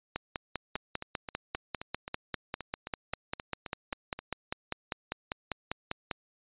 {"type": "two click trains", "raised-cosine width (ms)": 0.3, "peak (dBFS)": [-22, -16], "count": [14, 31], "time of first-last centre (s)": [[0.76, 4.19], [0.16, 6.112]], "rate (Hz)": [3.79, 5.04], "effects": ["resampled to 8000 Hz"]}